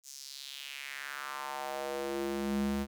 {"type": "tone with high-pass filter sweep", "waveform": "square", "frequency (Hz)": 69.3, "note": "C#2", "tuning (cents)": 0, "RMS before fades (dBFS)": -37, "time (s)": [0.03, 2.87], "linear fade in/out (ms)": 50, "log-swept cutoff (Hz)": [6700, 140], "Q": 2.8, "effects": []}